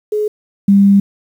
sine tone pair in turn, 422.7 / 198.93 Hz, G#4 / G3, +31 / +26 cents, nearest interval octave + minor second, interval 1305 cents, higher first, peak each -13 / -5 dBFS, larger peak second, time 0.12-0.28 / 0.68-1 s, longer second, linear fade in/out 5 ms, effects 7-bit

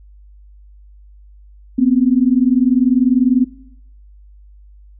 sine tone pair together, 243 / 263.1 Hz, B3 / C4, -28 / +10 cents, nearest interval minor second, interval 138 cents, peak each -13 / -12 dBFS, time 1.78-3.45 s, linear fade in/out 10 ms, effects noise-tail reverb RT60 0.7 s tail -18 dB re dry + added 50 Hz sine -40 dBFS peak until 4.99 s

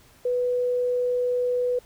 sine tone, 493.9 Hz, B4, in tune, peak -21 dBFS, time 0.25-1.79 s, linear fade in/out 5 ms, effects pink hiss -55 dBFS RMS until 1.85 s

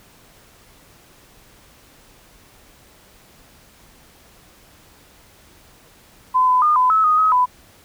sine tone with pitch steps, 1017 / 1007 / 1217 / 1009 / 1296 / 1243 / 1272 / 998 Hz, C6 / B5 / D#6 / B5 / E6 / D#6 / D#6 / B5, -50 / +33 / -39 / +37 / -30 / -2 / +38 / +18 cents, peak -12 dBFS, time 6.34-7.46 s, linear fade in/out 20 ms, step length 140 ms, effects pink hiss -50 dBFS RMS until 7.84 s

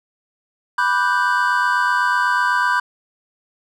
triangle chord, G major seventh, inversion first, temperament equal, 987.8 / 1174.7 / 1480 / 1568 Hz, B5 / D6 / F#6 / G6, 0 / 0 / 0 / 0 cents, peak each -17 / -22 / -21 / -18 dBFS, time 0.78-2.8 s, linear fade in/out 5 ms, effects none

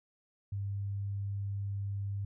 sine tone, 99.8 Hz, G2, 32 cents sharp, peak -33 dBFS, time 0.52-2.25 s, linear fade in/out 5 ms, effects none

